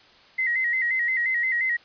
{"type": "tone with vibrato", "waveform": "sine", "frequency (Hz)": 1975.5, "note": "B6", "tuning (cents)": 0, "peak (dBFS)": -21, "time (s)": [0.38, 1.77], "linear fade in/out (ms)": 10, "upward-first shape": "square", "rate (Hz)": 5.7, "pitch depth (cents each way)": 69, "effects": ["white hiss -53 dBFS RMS until 1.84 s", "resampled to 11025 Hz"]}